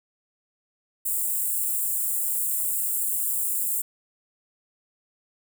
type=high-pass noise; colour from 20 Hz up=white; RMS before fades=-26 dBFS; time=1.05-3.82 s; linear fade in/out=10 ms; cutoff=7400 Hz; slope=96 dB/octave; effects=none